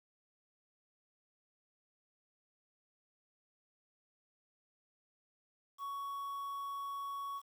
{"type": "tone with quantisation", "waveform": "triangle", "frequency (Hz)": 1116, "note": "C#6", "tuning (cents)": 11, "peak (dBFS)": -37, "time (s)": [5.78, 7.42], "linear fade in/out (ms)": 50, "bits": 10, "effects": []}